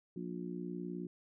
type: harmonic tone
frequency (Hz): 59.5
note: A#1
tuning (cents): +36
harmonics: 3 / 4 / 5 / 6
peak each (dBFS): -42 / -47 / -45 / -45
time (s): 0.16-1.07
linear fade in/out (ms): 5
effects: none